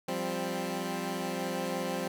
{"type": "chord", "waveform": "15% pulse", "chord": "F suspended second", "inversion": "none", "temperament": "equal with one note detuned", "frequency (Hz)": [174.61, 197.7, 261.6], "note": ["F3", "G3", "C4"], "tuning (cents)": [0, 15, 0], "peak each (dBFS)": -30, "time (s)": [0.08, 2.08], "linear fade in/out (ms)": 5, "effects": []}